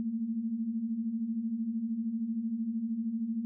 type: beating tone pair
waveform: sine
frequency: 216 / 229 Hz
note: A3 / A#3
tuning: -32 / -31 cents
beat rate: 13 Hz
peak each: -38 / -31 dBFS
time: 0-3.45 s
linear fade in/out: 0 ms
effects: none